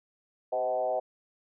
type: tone with frequency modulation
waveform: sine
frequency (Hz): 633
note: D#5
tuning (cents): +30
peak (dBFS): -26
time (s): 0.52-1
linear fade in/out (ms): 10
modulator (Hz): 119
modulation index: 1.2
effects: none